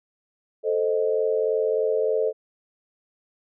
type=chord; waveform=sine; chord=A diminished; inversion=none; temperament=equal; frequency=440 / 523.3 / 622.3 Hz; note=A4 / C5 / Eb5; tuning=0 / 0 / 0 cents; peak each=-22 / -26 / -27 dBFS; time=0.63-2.33 s; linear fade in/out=50 ms; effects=none